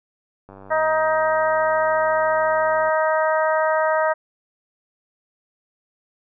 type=click train; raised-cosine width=1 ms; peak=-28 dBFS; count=235; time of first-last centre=0.49-2.89 s; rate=97.5 Hz
type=harmonic tone; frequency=314.3 Hz; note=D#4; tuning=18 cents sharp; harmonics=2 / 3 / 4 / 5 / 6; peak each=-19 / -23 / -25 / -27 / -29 dBFS; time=0.7-4.14 s; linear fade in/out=20 ms
effects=none